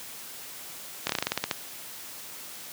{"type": "slowing click train", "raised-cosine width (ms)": 0.2, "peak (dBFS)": -8, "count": 11, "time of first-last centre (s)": [1.07, 1.512], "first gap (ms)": 24, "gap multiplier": 1.13, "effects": ["white hiss -42 dBFS RMS until 2.72 s", "high-pass 100 Hz 12 dB/octave"]}